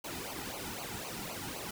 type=noise with flanger; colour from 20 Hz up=pink; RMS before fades=-41 dBFS; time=0.04-1.71 s; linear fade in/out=5 ms; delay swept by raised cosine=0.55 to 1.85 ms; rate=3.9 Hz; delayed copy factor=-0.9; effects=none